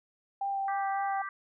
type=tone with vibrato; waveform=sine; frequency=788 Hz; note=G5; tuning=9 cents sharp; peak=-29 dBFS; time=0.41-1.22 s; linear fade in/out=5 ms; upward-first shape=sine; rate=3.6 Hz; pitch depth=13 cents each way
type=chord; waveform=sine; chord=G major; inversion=second; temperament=just; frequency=1176 / 1568 / 1960 Hz; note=D6 / G6 / B6; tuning=+2 / 0 / -14 cents; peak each=-37 / -40 / -43 dBFS; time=0.68-1.29 s; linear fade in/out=2 ms
effects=none